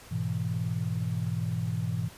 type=chord; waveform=sine; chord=E major; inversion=first; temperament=equal; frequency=103.83 / 123.47 / 164.81 Hz; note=G#2 / B2 / E3; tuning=0 / 0 / 0 cents; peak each=-32 dBFS; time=0.11-2.09 s; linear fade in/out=10 ms; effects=pink hiss -50 dBFS RMS until 2.17 s + resampled to 32000 Hz